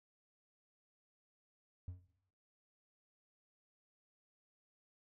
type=tone with exponential decay; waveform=triangle; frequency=90.1 Hz; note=F#2; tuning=45 cents flat; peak=-37 dBFS; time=1.88-2.1 s; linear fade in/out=0 ms; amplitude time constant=46 ms; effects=noise-tail reverb RT60 0.8 s tail -17 dB re dry + tanh soft clip ceiling -35 dBFS